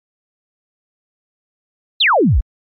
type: exponential sweep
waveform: sine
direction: down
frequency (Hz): 4307 to 41.2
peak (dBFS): -9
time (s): 2-2.41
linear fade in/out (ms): 10
effects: MP3 32 kbps